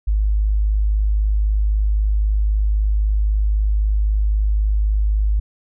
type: tone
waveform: sine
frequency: 51.91 Hz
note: G#1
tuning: in tune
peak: -14 dBFS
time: 0.07-5.4 s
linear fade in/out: 10 ms
effects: none